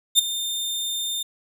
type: tone with ADSR envelope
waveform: sawtooth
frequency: 3616 Hz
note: A7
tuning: 47 cents sharp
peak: -7 dBFS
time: 0.15-1.23 s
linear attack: 39 ms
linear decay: 9 ms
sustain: -15 dB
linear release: 8 ms
effects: none